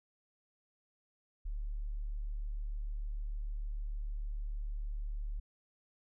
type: tone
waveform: sine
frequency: 36.71 Hz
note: D1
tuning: in tune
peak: -35 dBFS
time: 1.45-5.4 s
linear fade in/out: 10 ms
effects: none